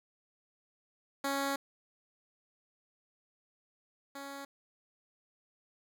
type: tone pair in turn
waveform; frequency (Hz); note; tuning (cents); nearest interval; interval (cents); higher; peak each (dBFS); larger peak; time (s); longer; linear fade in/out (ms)
10% pulse; 276.8 / 278; C#4 / C#4; -2 / +5; unison; 7; second; -23 / -34; first; 1.24-1.56 / 4.15-4.45; first; 5
effects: none

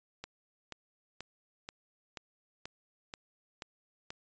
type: click train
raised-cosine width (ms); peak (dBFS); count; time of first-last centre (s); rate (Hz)
0.2; -24; 9; 0.24-4.105; 2.07
effects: resampled to 16000 Hz

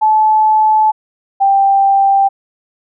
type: tone pair in turn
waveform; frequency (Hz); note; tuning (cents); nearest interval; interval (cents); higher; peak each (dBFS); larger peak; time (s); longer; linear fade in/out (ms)
sine; 865 / 786.9; A5 / G5; -30 / +6; major second; 164; first; -7; neither; 0.01-0.92 / 1.4-2.29; first; 20
effects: none

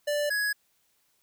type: tone pair in turn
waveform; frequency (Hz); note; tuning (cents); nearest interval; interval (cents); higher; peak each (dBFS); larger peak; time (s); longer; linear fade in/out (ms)
square; 587.3 / 1672.7; D5 / G#6; 0 / +12; octave + tritone; 1812; second; -26; neither; 0.07-0.3 / 0.3-0.53; neither; 10
effects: white hiss -70 dBFS RMS until 1.22 s

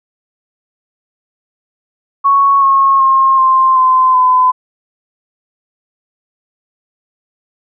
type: tone with pitch steps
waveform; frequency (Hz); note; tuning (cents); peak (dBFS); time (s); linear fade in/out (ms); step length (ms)
sine; 1108.7 / 1089 / 1069.7 / 1050.7 / 1032.1 / 1013.8; C#6 / C#6 / C6 / C6 / C6 / B5; 0 / -31 / +38 / +7 / -24 / +45; -6; 2.24-4.52; 20; 380
effects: none

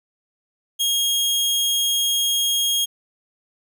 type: tone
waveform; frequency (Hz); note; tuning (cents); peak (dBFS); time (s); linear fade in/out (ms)
sawtooth; 3260; G#7; -33; -15; 0.79-2.86; 20
effects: none

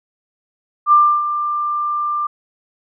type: tone with ADSR envelope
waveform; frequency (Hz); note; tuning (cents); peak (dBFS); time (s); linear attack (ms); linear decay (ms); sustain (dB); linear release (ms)
sine; 1189; D6; +21; -6; 0.86-2.27; 61; 300; -11; 6
effects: none

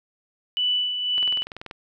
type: tone with tremolo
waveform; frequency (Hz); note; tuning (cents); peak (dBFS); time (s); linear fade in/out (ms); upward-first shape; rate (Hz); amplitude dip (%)
sine; 2974; F#7; +8; -19; 0.57-1.43; 0; sine; 1.9; 50
type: click train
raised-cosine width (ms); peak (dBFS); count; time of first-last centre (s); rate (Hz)
0.3; -20; 12; 1.18-1.711; 20.7
effects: none

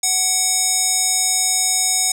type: tone with band-pass filter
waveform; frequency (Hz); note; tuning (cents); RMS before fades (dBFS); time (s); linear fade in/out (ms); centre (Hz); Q
square; 750; F#5; +23; -18; 0.03-2.12; 5; 7500; 4.2
effects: none

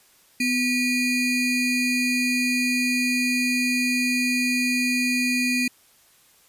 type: ring-modulated tone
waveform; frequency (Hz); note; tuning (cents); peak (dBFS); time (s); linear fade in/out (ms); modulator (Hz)
square; 1100; C#6; -14; -18; 0.4-5.68; 5; 1350
effects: white hiss -57 dBFS RMS until 6.48 s + resampled to 32000 Hz

